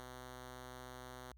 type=tone; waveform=5% pulse; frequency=126.2 Hz; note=B2; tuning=38 cents sharp; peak=-38 dBFS; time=0-1.32 s; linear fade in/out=0 ms; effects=added 60 Hz sine -58 dBFS peak until 1.37 s